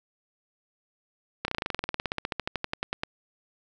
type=slowing click train; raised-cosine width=0.3 ms; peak=-12 dBFS; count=27; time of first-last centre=1.45-3.035 s; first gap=31 ms; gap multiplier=1.05; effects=none